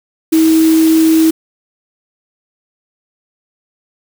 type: tone in noise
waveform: sine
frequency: 321 Hz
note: E4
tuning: 46 cents flat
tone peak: -6 dBFS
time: 0.32-1.31 s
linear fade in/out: 10 ms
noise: white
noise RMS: -23 dBFS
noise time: 0.32-1.31 s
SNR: +14 dB
effects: none